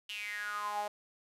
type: tone with high-pass filter sweep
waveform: sawtooth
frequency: 207.7 Hz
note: G#3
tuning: in tune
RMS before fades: -38 dBFS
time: 0.09-0.88 s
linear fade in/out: 5 ms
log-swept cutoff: 3000 to 690 Hz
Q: 9.1
effects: resampled to 32000 Hz